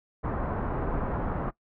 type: low-pass noise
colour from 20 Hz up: pink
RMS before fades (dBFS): -30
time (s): 0.23-1.51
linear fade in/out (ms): 20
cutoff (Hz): 1300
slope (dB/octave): 24
effects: noise-tail reverb RT60 0.1 s tail -19 dB re dry